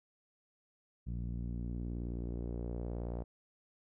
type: tone with low-pass filter sweep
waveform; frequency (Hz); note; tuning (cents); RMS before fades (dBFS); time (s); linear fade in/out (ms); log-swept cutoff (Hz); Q
sawtooth; 59; A#1; +22; -39; 1.06-3.24; 20; 170 to 650; 1.6
effects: none